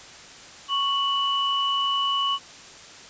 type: tone pair together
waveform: sine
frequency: 1108.7 / 2960 Hz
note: C#6 / F#7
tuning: 0 / 0 cents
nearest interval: octave + perfect fourth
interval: 1700 cents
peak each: -24 dBFS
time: 0.68-2.39 s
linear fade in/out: 50 ms
effects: white hiss -44 dBFS RMS until 3.09 s + resampled to 16000 Hz